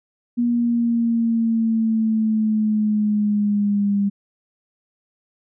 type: exponential sweep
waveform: sine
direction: down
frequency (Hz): 240 to 200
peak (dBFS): -16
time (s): 0.37-4.1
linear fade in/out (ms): 20
effects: none